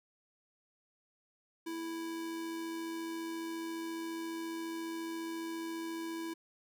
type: tone with amplitude modulation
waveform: square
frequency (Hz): 329.6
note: E4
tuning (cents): 0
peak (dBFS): -37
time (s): 1.66-6.34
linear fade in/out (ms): 10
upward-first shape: sine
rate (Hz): 94.5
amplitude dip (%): 30
effects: none